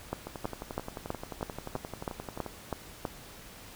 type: two click trains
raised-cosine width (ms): 1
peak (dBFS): -17 / -23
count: 10 / 26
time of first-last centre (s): 0.13-3.052 / 0.27-2.463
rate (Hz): 3.08 / 11.4
effects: pink hiss -49 dBFS RMS until 3.75 s